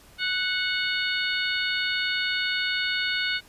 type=harmonic tone with a mistuned harmonic; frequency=732 Hz; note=F#5; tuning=19 cents flat; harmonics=2 / 3 / 4 / 5 / 6; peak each=-28 / -30 / -31 / -32 / -33 dBFS; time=0.18-3.41 s; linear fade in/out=50 ms; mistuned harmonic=2; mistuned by=+23 cents; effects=pink hiss -53 dBFS RMS until 3.48 s + resampled to 32000 Hz